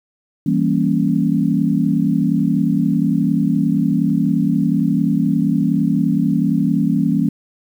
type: chord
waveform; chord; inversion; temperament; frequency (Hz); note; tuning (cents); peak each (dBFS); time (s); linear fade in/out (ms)
sine; E diminished seventh; none; equal; 164.81 / 196 / 233.1 / 277.2; E3 / G3 / Bb3 / Db4; 0 / 0 / 0 / 0; -19; 0.46-7.29; 5
effects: 8-bit